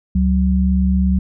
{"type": "tone pair together", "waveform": "sine", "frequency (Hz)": [70.3, 187.68], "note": ["C#2", "F#3"], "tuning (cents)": [25, 25], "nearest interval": "octave + perfect fourth", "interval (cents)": 1700, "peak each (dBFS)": -15, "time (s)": [0.15, 1.19], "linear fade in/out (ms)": 5, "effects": []}